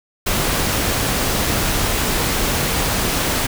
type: noise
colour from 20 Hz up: pink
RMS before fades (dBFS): -19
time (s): 0.26-3.47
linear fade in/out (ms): 10
effects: none